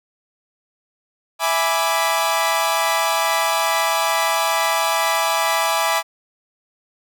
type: chord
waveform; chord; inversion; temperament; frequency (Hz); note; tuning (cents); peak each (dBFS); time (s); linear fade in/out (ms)
sawtooth; E dominant seventh; none; equal; 659.3 / 830.6 / 987.8 / 1174.7; E5 / G#5 / B5 / D6; 0 / 0 / 0 / 0; -19; 1.39-6.03; 50
effects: none